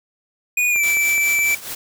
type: tone with pitch glide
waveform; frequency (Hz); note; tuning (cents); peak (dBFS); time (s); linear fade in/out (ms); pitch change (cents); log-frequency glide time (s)
square; 2462 to 2324; D#7 to D7; -19 to -19; -16; 0.57-1.55; 5; -100; 0.7-0.81
type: click train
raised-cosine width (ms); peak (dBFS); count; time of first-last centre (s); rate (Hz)
0.5; -19; 4; 0.76-1.39; 4.76
type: noise with tremolo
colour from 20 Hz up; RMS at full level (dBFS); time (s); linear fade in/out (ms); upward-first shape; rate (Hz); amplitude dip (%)
white; -28; 0.83-1.75; 5; triangle; 4.8; 75
effects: none